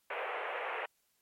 pink band-pass noise, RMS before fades -38 dBFS, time 0.1-0.86 s, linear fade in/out 5 ms, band 440 to 2700 Hz, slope 48 dB/octave, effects white hiss -75 dBFS RMS until 1.21 s + MP3 64 kbps

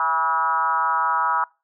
sine tone with frequency modulation, 1130 Hz, C#6, 33 cents sharp, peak -18 dBFS, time 0-1.44 s, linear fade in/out 2 ms, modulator 155 Hz, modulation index 1.8, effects noise-tail reverb RT60 0.3 s tail -25 dB re dry

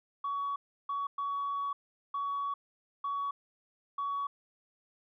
sine tone bursts at uneven times, 1126 Hz, C#6, 27 cents sharp, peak -30 dBFS, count 6, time 0.24-0.56 / 0.89-1.07 / 1.18-1.73 / 2.14-2.54 / 3.04-3.31 / 3.98-4.27 s, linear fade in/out 5 ms, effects tanh soft clip ceiling -28 dBFS

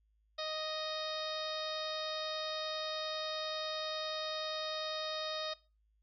harmonic tone, 622.3 Hz, D#5, in tune, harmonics 1 / 2 / 3 / 4 / 5 / 6 / 7 / 8 / 9, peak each -40 / -44 / -49 / -51 / -52 / -42 / -48 / -46 / -56 dBFS, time 0.38-5.54 s, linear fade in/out 10 ms, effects noise-tail reverb RT60 0.3 s tail -20 dB re dry + added 53 Hz sine -70 dBFS peak until 6.02 s

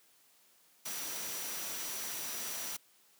sine tone in noise, 5850 Hz, F#8, 21 cents flat, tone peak -46 dBFS, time 0.85-2.77 s, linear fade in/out 10 ms, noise white, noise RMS -40 dBFS, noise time 0.85-2.77 s, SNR -9 dB, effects white hiss -66 dBFS RMS until 3.19 s + high-pass 150 Hz 12 dB/octave

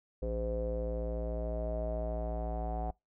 square tone with low-pass filter sweep, 56.9 Hz, A#1, 41 cents flat, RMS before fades -35 dBFS, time 0.22-2.91 s, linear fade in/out 5 ms, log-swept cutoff 490 to 740 Hz, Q 9, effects noise-tail reverb RT60 0.2 s tail -25 dB re dry

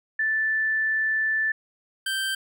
sine / 25% pulse tone pair in turn, 1759 / 1563.9 Hz, A6 / G6, -1 / -5 cents, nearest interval major second, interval 204 cents, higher first, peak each -21 dBFS, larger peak neither, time 0.19-1.52 / 2.06-2.35 s, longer first, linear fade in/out 5 ms, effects none

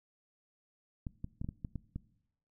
clicks, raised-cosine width 5 ms, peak -26 dBFS, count 8, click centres 1.068 / 1.244 / 1.415 / 1.445 / 1.489 / 1.648 / 1.757 / 1.96 s, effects noise-tail reverb RT60 0.8 s tail -20 dB re dry

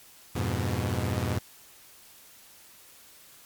sawtooth chord, F diminished, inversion none, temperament equal with one note detuned, 87.31 / 102.99 / 123.47 Hz, F2 / Ab2 / Cb3, 0 / -14 / 0 cents, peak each -27 dBFS, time 0.35-1.39 s, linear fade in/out 10 ms, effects white hiss -53 dBFS RMS until 3.45 s + MP3 96 kbps

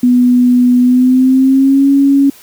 sine tone with pitch glide, 247.1 to 277.4 Hz, B3 to C#4, +1 to +1 cents, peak -5 dBFS, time 0.03-2.3 s, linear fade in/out 5 ms, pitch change +200 cents, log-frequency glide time 0.8-1.89 s, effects white hiss -40 dBFS RMS until 2.42 s

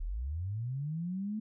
sine linear sweep, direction up, 33 to 220 Hz, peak -33 dBFS, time 0-1.4 s, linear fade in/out 10 ms, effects none

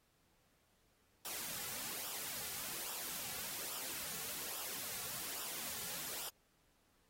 white noise with flanger, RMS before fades -44 dBFS, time 1.25-6.29 s, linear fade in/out 2 ms, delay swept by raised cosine 0.46 to 3.26 ms, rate 1.2 Hz, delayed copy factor -0.6, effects pink hiss -75 dBFS RMS until 7.09 s + AAC 48 kbps

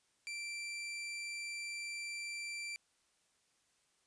sawtooth tone, 2349 Hz, D7, in tune, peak -37 dBFS, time 0.27-2.76 s, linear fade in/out 0 ms, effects white hiss -75 dBFS RMS until 4.06 s + resampled to 22050 Hz

